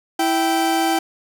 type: tone pair together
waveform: 40% pulse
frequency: 329.1 / 780 Hz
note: E4 / G5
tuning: -3 / -9 cents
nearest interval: octave + minor third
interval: 1494 cents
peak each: -19 / -18 dBFS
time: 0.19-0.99 s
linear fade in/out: 5 ms
effects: none